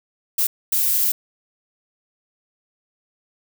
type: noise bursts at uneven times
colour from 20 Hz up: violet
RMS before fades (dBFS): -19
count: 2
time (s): 0.38-0.47 / 0.72-1.12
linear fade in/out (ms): 5
effects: none